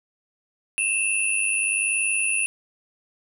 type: tone cluster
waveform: sine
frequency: 2611 / 2712 / 9790 Hz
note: E7 / E7 / D#9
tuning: -17 / +49 / -29 cents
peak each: -25 dBFS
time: 0.78-2.46 s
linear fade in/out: 0 ms
effects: none

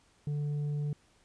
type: tone with tanh clipping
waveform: sine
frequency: 146.83 Hz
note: D3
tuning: in tune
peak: -31 dBFS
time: 0.27-0.93 s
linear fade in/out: 2 ms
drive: 4 dB
effects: pink hiss -66 dBFS RMS until 1.24 s + resampled to 22050 Hz

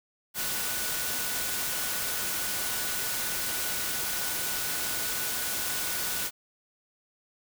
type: tone in noise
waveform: sine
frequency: 1475 Hz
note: F#6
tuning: 6 cents flat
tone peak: -41 dBFS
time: 0.34-6.31 s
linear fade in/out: 50 ms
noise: white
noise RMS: -31 dBFS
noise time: 0.34-6.31 s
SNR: -13 dB
effects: none

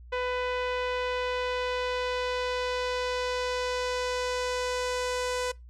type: tone with low-pass filter sweep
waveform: sawtooth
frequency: 499 Hz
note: B4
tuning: 18 cents sharp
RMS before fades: -30 dBFS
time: 0.12-5.52 s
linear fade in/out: 10 ms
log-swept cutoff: 2600 to 8000 Hz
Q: 1.2
effects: noise-tail reverb RT60 0.2 s tail -23 dB re dry + added 60 Hz sine -45 dBFS peak until 5.69 s

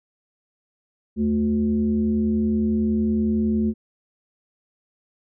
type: tone with frequency modulation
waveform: sine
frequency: 219.9 Hz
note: A3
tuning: 1 cent flat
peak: -18 dBFS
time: 1.16-3.74 s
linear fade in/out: 50 ms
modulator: 143 Hz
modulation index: 0.6
effects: none

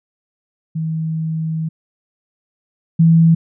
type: tone pair in turn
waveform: sine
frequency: 160 / 164.4 Hz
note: D#3 / E3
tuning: +49 / -4 cents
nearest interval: unison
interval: 47 cents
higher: second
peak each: -18 / -7 dBFS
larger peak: second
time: 0.75-1.69 / 2.99-3.35 s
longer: first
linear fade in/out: 10 ms
effects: none

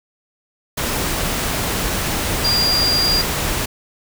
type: tone in noise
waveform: sine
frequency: 4791 Hz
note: D8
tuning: 34 cents sharp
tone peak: -15 dBFS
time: 2.44-3.22 s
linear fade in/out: 10 ms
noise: pink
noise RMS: -21 dBFS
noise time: 0.77-3.66 s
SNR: +3 dB
effects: none

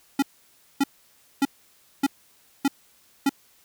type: tone bursts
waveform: square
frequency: 277.3 Hz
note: C#4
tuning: 1 cent sharp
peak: -18 dBFS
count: 6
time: 0.19-3.294 s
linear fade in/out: 5 ms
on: 34 ms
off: 580 ms
effects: white hiss -59 dBFS RMS until 3.64 s

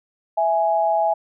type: tone pair together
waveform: sine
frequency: 659.3 / 832.7 Hz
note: E5 / G#5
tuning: 0 / +4 cents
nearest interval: major third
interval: 404 cents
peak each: -19 / -19 dBFS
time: 0.37-1.14 s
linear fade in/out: 10 ms
effects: none

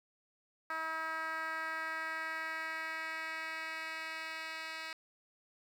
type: tone with band-pass filter sweep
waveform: 10% pulse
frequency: 320.5 Hz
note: E4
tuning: 49 cents flat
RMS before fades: -40 dBFS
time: 0.7-4.93 s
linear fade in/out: 2 ms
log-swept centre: 1400 to 3000 Hz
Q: 1.9
effects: 10-bit

